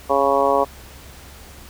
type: harmonic tone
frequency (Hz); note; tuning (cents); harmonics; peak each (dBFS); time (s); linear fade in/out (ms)
138.59; C#3; 0; 2 / 3 / 4 / 5 / 6 / 7 / 8; -28 / -22 / -19 / -22 / -25 / -22 / -22; 0.09-0.65; 20
effects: added 68 Hz sine -43 dBFS peak until 1.69 s + pink hiss -43 dBFS RMS until 1.69 s